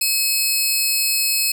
15% pulse tone pair together, 2563 / 4310 Hz, E7 / C#8, -49 / -49 cents, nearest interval major sixth, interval 900 cents, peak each -13 dBFS, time 0.01-1.52 s, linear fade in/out 5 ms, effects none

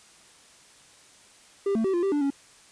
triangle tone with pitch steps, 397.1 / 223.5 / 384 / 347.1 / 391.2 / 292.1 / 278.4 Hz, G4 / A3 / G4 / F4 / G4 / D4 / C#4, +22 / +27 / -36 / -11 / -4 / -9 / +8 cents, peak -20 dBFS, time 1.66-2.304 s, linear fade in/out 5 ms, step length 92 ms, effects white hiss -54 dBFS RMS until 2.71 s + resampled to 22050 Hz

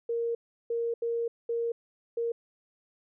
sine tone bursts at uneven times, 466.2 Hz, A#4, in tune, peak -27 dBFS, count 5, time 0.09-0.35 / 0.7-0.94 / 1.02-1.28 / 1.49-1.72 / 2.17-2.32 s, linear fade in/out 5 ms, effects none

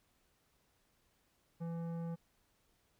sine tone with tanh clipping, 167.5 Hz, E3, 28 cents sharp, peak -40 dBFS, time 1.6-2.16 s, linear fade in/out 20 ms, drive 13 dB, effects pink hiss -75 dBFS RMS until 2.99 s

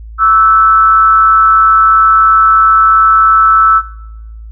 sine tone with frequency modulation, 1318.5 Hz, E6, in tune, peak -4 dBFS, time 0.18-3.82 s, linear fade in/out 50 ms, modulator 185 Hz, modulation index 0.47, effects noise-tail reverb RT60 1.0 s tail -21 dB re dry + added 55 Hz sine -26 dBFS peak until 4.51 s

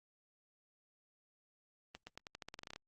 accelerating click train, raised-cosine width 0.2 ms, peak -29 dBFS, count 14, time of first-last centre 1.95-2.76 s, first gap 120 ms, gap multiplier 0.88, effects Opus 32 kbps

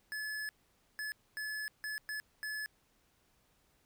square tone bursts at uneven times, 1717 Hz, A6, 43 cents flat, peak -38 dBFS, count 6, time 0.12-0.49 / 0.99-1.12 / 1.37-1.68 / 1.84-1.98 / 2.09-2.2 / 2.43-2.66 s, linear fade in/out 0 ms, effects pink hiss -72 dBFS RMS until 3.85 s

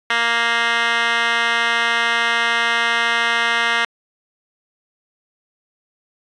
10% pulse tone with band-pass filter, 233.1 Hz, A#3, in tune, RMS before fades -18 dBFS, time 0.1-3.85 s, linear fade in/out 2 ms, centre 2200 Hz, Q 5.7, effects resampled to 24000 Hz

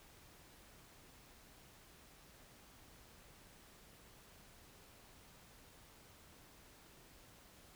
silence, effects pink hiss -62 dBFS RMS until 7.75 s

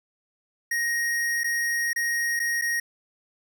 square tone with dropouts, 1874 Hz, A#6, 9 cents sharp, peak -24 dBFS, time 0.71-2.8 s, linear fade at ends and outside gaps 5 ms, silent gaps 1.435-1.442 / 1.932-1.96 / 2.394-2.399 / 2.614-2.62 s, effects none

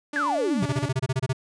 sawtooth tone with vibrato, 290.6 Hz, D4, 18 cents flat, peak -26 dBFS, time 0.13-0.89 s, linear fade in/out 5 ms, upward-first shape sine, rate 16 Hz, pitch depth 35 cents each way
sine exponential sweep, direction down, 1744 to 164.81 Hz, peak -22 dBFS, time 0.16-0.64 s, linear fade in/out 0 ms
square tone bursts, 130.7 Hz, C3, 1 cent flat, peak -22 dBFS, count 11, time 0.62-1.331 s, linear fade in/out 10 ms, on 41 ms, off 26 ms
effects resampled to 22050 Hz

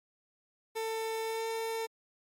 30% pulse tone with pitch glide, 446.3 to 451.2 Hz, A4 to A4, +25 to +44 cents, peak -30 dBFS, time 0.75-1.87 s, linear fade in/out 20 ms, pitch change +19 cents, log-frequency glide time 1.22-1.51 s, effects MP3 64 kbps

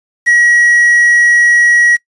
triangle tone with quantisation, 1910 Hz, A#6, 42 cents sharp, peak -4 dBFS, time 0.26-1.97 s, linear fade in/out 20 ms, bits 5, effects noise-tail reverb RT60 0.1 s tail -23 dB re dry + resampled to 24000 Hz

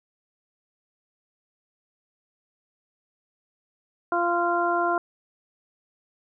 harmonic tone, 346.2 Hz, F4, 15 cents flat, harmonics 1 / 2 / 3 / 4, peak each -27 / -25 / -27 / -27 dBFS, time 4.12-4.98 s, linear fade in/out 2 ms, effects none

